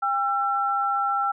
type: tone pair together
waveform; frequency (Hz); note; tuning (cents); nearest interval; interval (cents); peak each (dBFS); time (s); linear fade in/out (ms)
sine; 801 / 1346.3; G5 / E6; +37 / +36; major sixth; 899; -25 / -23; 0.02-1.32; 10
effects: none